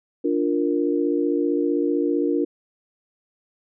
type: chord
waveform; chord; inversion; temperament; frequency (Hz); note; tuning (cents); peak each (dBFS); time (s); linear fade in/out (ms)
sine; Bb major; first; equal; 293.7 / 349.2 / 466.2; D4 / F4 / Bb4; 0 / 0 / 0; -22 / -23 / -25; 0.24-2.45; 10
effects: none